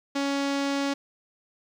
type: tone with low-pass filter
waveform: sawtooth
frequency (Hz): 279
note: C#4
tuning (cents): +11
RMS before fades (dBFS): -27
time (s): 0.15-0.94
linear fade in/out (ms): 10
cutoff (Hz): 5600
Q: 1.3
effects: 10-bit